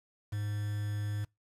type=tone with quantisation; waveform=triangle; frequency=103.83 Hz; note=G#2; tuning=in tune; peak=-30 dBFS; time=0.32-1.25 s; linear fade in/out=10 ms; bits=8; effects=noise-tail reverb RT60 0.2 s tail -25 dB re dry + resampled to 32000 Hz